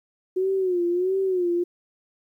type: tone with vibrato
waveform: sine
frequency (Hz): 365.5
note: F#4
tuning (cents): -21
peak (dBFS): -20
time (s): 0.36-1.64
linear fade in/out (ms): 10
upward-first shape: sine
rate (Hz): 1.5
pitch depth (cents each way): 96
effects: 10-bit